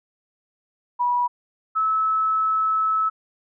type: tone pair in turn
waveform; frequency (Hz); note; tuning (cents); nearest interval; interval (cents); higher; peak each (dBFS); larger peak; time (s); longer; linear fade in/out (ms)
sine; 974 / 1300.1; B5 / E6; -24 / -24; perfect fourth; 500; second; -18; neither; 0.99-1.28 / 1.75-3.1; second; 20
effects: none